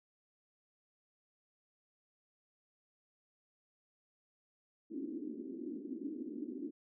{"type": "band-pass noise", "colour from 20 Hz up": "white", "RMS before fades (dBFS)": -43, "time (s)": [4.9, 6.71], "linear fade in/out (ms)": 20, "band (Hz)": [250, 330], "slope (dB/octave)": 48, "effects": []}